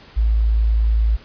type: tone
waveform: sine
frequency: 55 Hz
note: A1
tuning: in tune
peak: -13 dBFS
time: 0.16-1.17 s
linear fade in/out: 20 ms
effects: pink hiss -45 dBFS RMS until 1.24 s + resampled to 11025 Hz